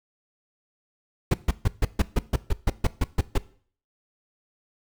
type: noise bursts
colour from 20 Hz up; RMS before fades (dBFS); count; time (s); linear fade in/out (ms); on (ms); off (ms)
brown; -19; 13; 1.31-3.38; 5; 30; 140
effects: noise-tail reverb RT60 0.5 s tail -19 dB re dry